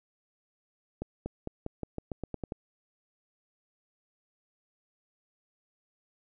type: accelerating click train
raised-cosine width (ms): 2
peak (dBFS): -21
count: 11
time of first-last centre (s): 1.02-2.521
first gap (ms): 240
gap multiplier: 0.89
effects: none